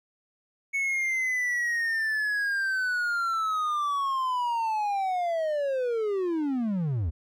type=linear sweep; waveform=triangle; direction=down; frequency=2217 to 70.6 Hz; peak=-23 dBFS; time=0.73-7.11 s; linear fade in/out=20 ms; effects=none